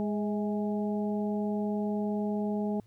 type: harmonic tone with a mistuned harmonic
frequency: 207.7 Hz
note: G#3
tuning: in tune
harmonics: 1 / 2 / 3 / 4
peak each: -29 / -35 / -39 / -41 dBFS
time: 0-2.8 s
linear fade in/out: 0 ms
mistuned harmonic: 3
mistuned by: +45 cents
effects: added 110 Hz sine -56 dBFS peak until 2.86 s + pink hiss -70 dBFS RMS until 2.86 s